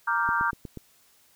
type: chord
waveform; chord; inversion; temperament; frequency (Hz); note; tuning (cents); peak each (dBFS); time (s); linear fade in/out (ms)
sine; G minor seventh; first; equal; 932.3 / 1174.7 / 1396.9 / 1568; Bb5 / D6 / F6 / G6; 0 / 0 / 0 / 0; -28; 0.07-0.51; 10
type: click train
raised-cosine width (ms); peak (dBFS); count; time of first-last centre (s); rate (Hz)
3; -24; 5; 0.29-0.773; 8.28
effects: white hiss -61 dBFS RMS until 1.35 s